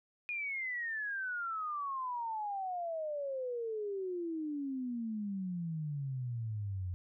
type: exponential sweep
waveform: sine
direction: down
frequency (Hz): 2461 to 88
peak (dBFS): -35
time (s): 0.29-6.94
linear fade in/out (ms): 0
effects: none